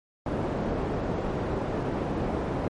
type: low-pass noise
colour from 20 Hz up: white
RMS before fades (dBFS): -29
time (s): 0.26-2.68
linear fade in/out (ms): 2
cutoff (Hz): 510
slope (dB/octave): 12
effects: MP3 48 kbps